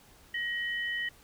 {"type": "tone pair together", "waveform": "sine", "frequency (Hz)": [1894, 3007], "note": ["A#6", "F#7"], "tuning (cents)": [27, 27], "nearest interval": "minor sixth", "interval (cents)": 800, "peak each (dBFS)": [-31, -38], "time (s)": [0.34, 1.09], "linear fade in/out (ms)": 5, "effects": ["pink hiss -58 dBFS RMS until 1.23 s"]}